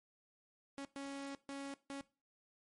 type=tone bursts at uneven times; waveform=sawtooth; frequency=277.2 Hz; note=C#4; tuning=in tune; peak=-39 dBFS; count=4; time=0.78-0.85 / 0.96-1.35 / 1.49-1.74 / 1.9-2.01 s; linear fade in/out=0 ms; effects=noise-tail reverb RT60 0.3 s tail -18 dB re dry + MP3 48 kbps